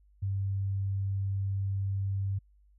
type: tone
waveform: sine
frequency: 97.9 Hz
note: G2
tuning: 2 cents flat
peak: -28 dBFS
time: 0.22-2.39 s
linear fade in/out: 10 ms
effects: added 50 Hz sine -59 dBFS peak until 2.78 s